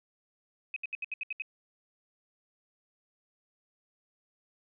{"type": "tone bursts", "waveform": "sine", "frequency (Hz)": 2534, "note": "D#7", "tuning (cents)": 31, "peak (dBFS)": -32, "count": 8, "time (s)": [0.74, 1.421], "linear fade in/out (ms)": 2, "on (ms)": 23, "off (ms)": 71, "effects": []}